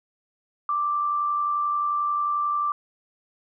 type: tone with amplitude modulation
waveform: sine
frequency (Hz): 1176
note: D6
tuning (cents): +2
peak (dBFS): -20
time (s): 0.69-2.72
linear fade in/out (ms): 2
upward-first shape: sine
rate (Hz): 91.3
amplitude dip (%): 35
effects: none